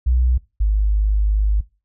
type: tone pair in turn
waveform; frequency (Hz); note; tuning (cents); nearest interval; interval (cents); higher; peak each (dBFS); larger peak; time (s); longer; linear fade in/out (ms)
sine; 61.74 / 51.6; B1 / G#1; 0 / -10; minor third; 310; first; -13; neither; 0.06-0.38 / 0.6-1.61; second; 10
effects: noise-tail reverb RT60 0.3 s tail -21 dB re dry